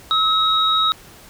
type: tone pair together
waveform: sine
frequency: 1289 / 3798 Hz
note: E6 / A#7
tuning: -39 / +32 cents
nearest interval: octave + perfect fifth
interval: 1871 cents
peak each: -17 dBFS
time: 0.11-0.92 s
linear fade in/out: 0 ms
effects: pink hiss -44 dBFS RMS until 1.29 s

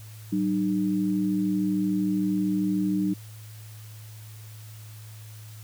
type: tone pair together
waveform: sine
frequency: 190.4 / 303.4 Hz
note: F#3 / D#4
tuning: +50 / -44 cents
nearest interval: minor sixth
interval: 806 cents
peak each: -25 dBFS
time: 0.32-3.14 s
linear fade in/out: 10 ms
effects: added 108 Hz sine -41 dBFS peak until 5.63 s + white hiss -51 dBFS RMS until 5.63 s

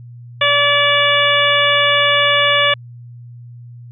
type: harmonic tone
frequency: 576 Hz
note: D5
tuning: 34 cents flat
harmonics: 1 / 2 / 3 / 4 / 5 / 6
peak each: -18 / -18 / -18 / -18 / -18 / -18 dBFS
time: 0.41-2.74 s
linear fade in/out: 5 ms
effects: added 120 Hz sine -33 dBFS peak until 3.91 s

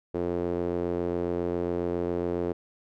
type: tone with band-pass filter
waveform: sawtooth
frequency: 87.31 Hz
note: F2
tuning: in tune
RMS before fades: -29 dBFS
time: 0.14-2.53 s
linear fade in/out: 10 ms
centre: 410 Hz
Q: 2.6
effects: none

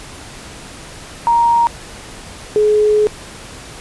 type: tone pair in turn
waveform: sine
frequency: 937 / 423 Hz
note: A#5 / G#4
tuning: +9 / +32 cents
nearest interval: octave + major second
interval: 1377 cents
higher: first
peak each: -9 dBFS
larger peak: neither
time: 1.27-1.67 / 2.56-3.07 s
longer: second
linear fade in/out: 0 ms
effects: pink hiss -34 dBFS RMS until 3.8 s + resampled to 24000 Hz

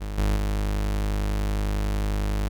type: tone with level steps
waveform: 40% pulse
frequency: 51 Hz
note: G#1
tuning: 31 cents flat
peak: -28 / -19 / -22 dBFS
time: 0-2.49 s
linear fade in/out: 20 ms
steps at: 0.18 / 0.36 s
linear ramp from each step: 2 ms
effects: none

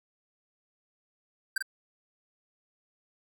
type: tone with echo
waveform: square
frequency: 1568 Hz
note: G6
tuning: in tune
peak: -26 dBFS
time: 1.56-1.58 s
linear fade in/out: 5 ms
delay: 45 ms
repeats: 1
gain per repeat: -4 dB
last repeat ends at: 1.625 s
effects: none

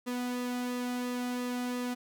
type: tone with flanger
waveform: sawtooth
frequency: 246.9 Hz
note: B3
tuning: in tune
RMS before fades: -34 dBFS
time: 0.06-1.95 s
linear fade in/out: 20 ms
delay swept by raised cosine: 1.3 to 1.85 ms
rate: 2.9 Hz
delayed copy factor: -0.5
effects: none

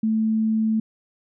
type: tone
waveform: sine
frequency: 220 Hz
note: A3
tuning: in tune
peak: -18 dBFS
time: 0.03-0.8 s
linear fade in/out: 5 ms
effects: none

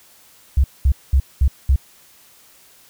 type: tone bursts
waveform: sine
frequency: 67.4 Hz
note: C#2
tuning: 48 cents flat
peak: -10 dBFS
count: 5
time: 0.57-1.76 s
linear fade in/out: 5 ms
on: 70 ms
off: 210 ms
effects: white hiss -50 dBFS RMS until 2.89 s

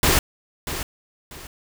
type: noise with echo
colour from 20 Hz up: pink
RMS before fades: -17 dBFS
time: 0.03-0.19 s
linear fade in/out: 2 ms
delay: 640 ms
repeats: 2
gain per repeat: -11 dB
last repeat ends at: 1.47 s
effects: none

